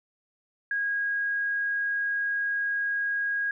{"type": "tone", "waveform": "sine", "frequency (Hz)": 1640, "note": "G#6", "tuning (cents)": -22, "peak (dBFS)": -25, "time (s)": [0.71, 3.51], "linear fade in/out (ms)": 2, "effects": []}